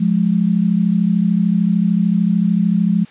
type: tone pair together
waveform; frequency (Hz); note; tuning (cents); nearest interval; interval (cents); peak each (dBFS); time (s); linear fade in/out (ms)
sine; 176.4 / 209.8; F3 / G#3; +18 / +18; minor third; 300; -15; 0-3.05; 10
effects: white hiss -45 dBFS RMS until 3.1 s + resampled to 8000 Hz